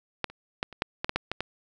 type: clicks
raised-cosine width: 0.3 ms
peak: -10 / -29 / -11 / -28 / -9 / -12 / -10 / -9 / -13 / -13 dBFS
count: 10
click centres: 0.243 / 0.3 / 0.629 / 0.727 / 0.821 / 1.045 / 1.094 / 1.16 / 1.316 / 1.406 s
effects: none